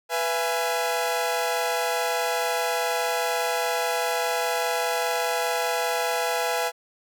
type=chord; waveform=sawtooth; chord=E major; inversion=second; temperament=equal with one note detuned; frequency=493.9 / 673.5 / 830.6 Hz; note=B4 / E5 / G#5; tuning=0 / +37 / 0 cents; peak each=-24 dBFS; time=0.09-6.72 s; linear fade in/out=50 ms; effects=none